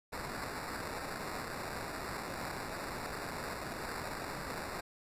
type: noise with sample-and-hold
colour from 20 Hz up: white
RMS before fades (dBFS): -41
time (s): 0.12-4.81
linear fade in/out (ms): 10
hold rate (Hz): 3150
effects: resampled to 32000 Hz